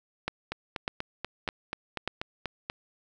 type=two click trains; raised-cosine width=0.3 ms; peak=-13 / -16 dBFS; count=4 / 10; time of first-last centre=0.28-2.076 / 0.52-2.699 s; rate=1.67 / 4.13 Hz; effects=none